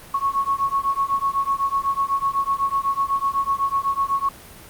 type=beating tone pair; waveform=sine; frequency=1099 / 1107 Hz; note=C#6 / C#6; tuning=-15 / -3 cents; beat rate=8 Hz; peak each=-22 dBFS; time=0.14-4.29 s; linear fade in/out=5 ms; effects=pink hiss -42 dBFS RMS until 4.69 s + Opus 32 kbps